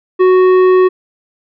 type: tone with tanh clipping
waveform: triangle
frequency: 370 Hz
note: F#4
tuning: in tune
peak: -7 dBFS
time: 0.19-0.89 s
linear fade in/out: 20 ms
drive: 15 dB
effects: none